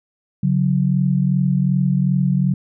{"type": "tone pair together", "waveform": "sine", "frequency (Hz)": [140.66, 183.3], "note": ["C#3", "F#3"], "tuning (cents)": [26, -16], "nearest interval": "perfect fourth", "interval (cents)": 458, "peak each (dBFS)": -17, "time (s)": [0.43, 2.54], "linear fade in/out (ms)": 5, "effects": []}